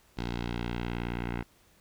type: tone with low-pass filter sweep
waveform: 10% pulse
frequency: 59 Hz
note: A#1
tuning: 22 cents sharp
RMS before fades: -34 dBFS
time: 0.17-1.43 s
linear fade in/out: 10 ms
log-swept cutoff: 4300 to 2200 Hz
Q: 1.6
effects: pink hiss -63 dBFS RMS until 1.8 s